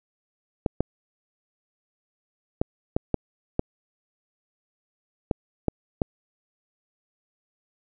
clicks, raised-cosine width 2 ms, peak -8 dBFS, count 9, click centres 0.662 / 0.806 / 2.615 / 2.965 / 3.143 / 3.594 / 5.312 / 5.683 / 6.018 s, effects none

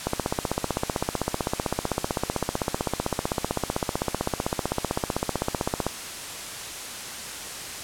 click train, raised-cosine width 1 ms, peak -9 dBFS, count 92, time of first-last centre 0.07-5.866 s, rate 15.7 Hz, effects white hiss -35 dBFS RMS until 7.83 s + low-pass 10000 Hz 12 dB/octave

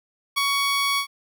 15% pulse tone with ADSR envelope, 1120 Hz, C#6, 18 cents sharp, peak -11 dBFS, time 0.36-1.07 s, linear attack 22 ms, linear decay 3 ms, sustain -3 dB, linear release 88 ms, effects none

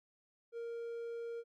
triangle tone, 466.2 Hz, A#4, in tune, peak -38 dBFS, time 0.52-1.44 s, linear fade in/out 50 ms, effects none

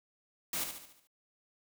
white noise with echo, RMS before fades -35 dBFS, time 0.53-0.64 s, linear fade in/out 2 ms, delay 72 ms, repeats 6, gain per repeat -6 dB, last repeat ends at 1.072 s, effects none

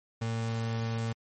35% pulse tone, 113.9 Hz, A#2, 40 cents flat, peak -28 dBFS, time 0.21-1.13 s, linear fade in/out 10 ms, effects MP3 32 kbps

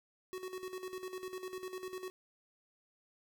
square tone with tremolo, 371.6 Hz, F#4, 7 cents sharp, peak -40 dBFS, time 0.33-2.1 s, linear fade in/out 0 ms, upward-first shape square, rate 10 Hz, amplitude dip 65%, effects none

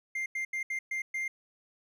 triangle tone bursts at uneven times, 2103 Hz, C7, 8 cents sharp, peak -29 dBFS, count 6, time 0.15-0.26 / 0.35-0.45 / 0.53-0.63 / 0.7-0.79 / 0.91-1.02 / 1.14-1.28 s, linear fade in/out 5 ms, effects none

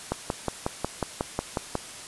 click train, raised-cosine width 1 ms, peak -11 dBFS, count 10, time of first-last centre 0.12-1.753 s, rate 5.51 Hz, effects white hiss -41 dBFS RMS until 2.07 s + resampled to 24000 Hz

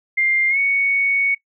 sine tone with pitch glide, 2100 to 2225 Hz, C7 to C#7, +6 to +6 cents, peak -15 dBFS, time 0.17-1.35 s, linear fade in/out 10 ms, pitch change +100 cents, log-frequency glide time 0.49-0.58 s, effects noise-tail reverb RT60 0.1 s tail -19 dB re dry

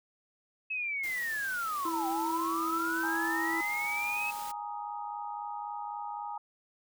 sine linear two-way sweep, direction down then up, 2596 to 767 to 2596 Hz, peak -31 dBFS, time 0.7-4.31 s, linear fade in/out 10 ms, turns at 2.08 s
white noise, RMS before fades -45 dBFS, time 1.03-4.52 s, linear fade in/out 10 ms
harmonic tone, 329.6 Hz, E4, in tune, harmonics 1 / 3 / 4, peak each -34 / -39 / -40 dBFS, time 1.85-3.61 s, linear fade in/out 5 ms
sine chord, Ab suspended second, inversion none, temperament just, 830.6 / 934.4 / 1245.9 Hz, Ab5 / Bb5 / Eb6, 0 / +4 / +2 cents, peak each -38 / -40 / -44 dBFS, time 3.03-6.38 s, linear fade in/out 5 ms
effects none

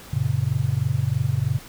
sine chord, F# major, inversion none, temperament just, 92.5 / 115.62 / 138.75 Hz, F#2 / A#2 / C#3, 0 / -14 / +2 cents, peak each -27 / -23 / -23 dBFS, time 0.13-1.59 s, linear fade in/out 5 ms, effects pink hiss -43 dBFS RMS until 1.68 s

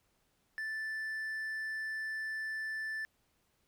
triangle tone, 1760 Hz, A6, in tune, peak -34 dBFS, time 0.58-3.05 s, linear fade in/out 0 ms, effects pink hiss -75 dBFS RMS until 3.67 s

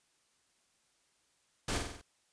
pink noise with echo, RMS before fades -34 dBFS, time 1.68-1.78 s, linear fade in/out 5 ms, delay 47 ms, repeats 5, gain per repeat -4 dB, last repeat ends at 2.015 s, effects white hiss -73 dBFS RMS until 2.32 s + resampled to 22050 Hz

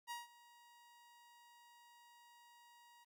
sawtooth tone with ADSR envelope, 950 Hz, A#5, 33 cents sharp, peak -39 dBFS, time 0.07-3.05 s, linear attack 39 ms, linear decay 160 ms, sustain -20 dB, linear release 21 ms, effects 13-bit

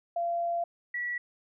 sine tone pair in turn, 686 / 1940.3 Hz, F5 / B6, -31 / -31 cents, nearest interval octave + tritone, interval 1800 cents, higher second, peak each -27 / -30 dBFS, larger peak first, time 0.16-0.64 / 0.94-1.18 s, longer first, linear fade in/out 5 ms, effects none

